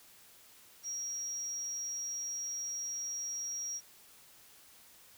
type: tone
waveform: sine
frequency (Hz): 5660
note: F8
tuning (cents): +22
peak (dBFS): -34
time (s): 0.83-3.81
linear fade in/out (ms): 50
effects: tanh soft clip ceiling -34 dBFS + white hiss -59 dBFS RMS until 5.17 s